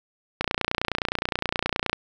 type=click train; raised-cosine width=0.3 ms; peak=-7 dBFS; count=46; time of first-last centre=0.41-1.93 s; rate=29.6 Hz; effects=none